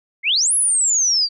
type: exponential two-way sweep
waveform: sine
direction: up then down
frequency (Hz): 2038 to 10940 to 4582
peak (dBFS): -14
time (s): 0.23-1.29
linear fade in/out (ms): 50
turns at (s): 0.54
effects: none